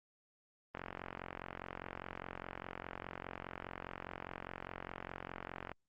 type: click train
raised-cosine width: 0.5 ms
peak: -27 dBFS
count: 224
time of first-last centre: 0.75-5.717 s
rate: 44.9 Hz
effects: Opus 32 kbps